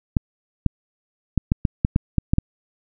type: clicks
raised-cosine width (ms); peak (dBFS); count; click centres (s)
5; -4; 10; 0.168 / 0.663 / 1.377 / 1.519 / 1.652 / 1.849 / 1.961 / 2.183 / 2.335 / 2.384
effects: none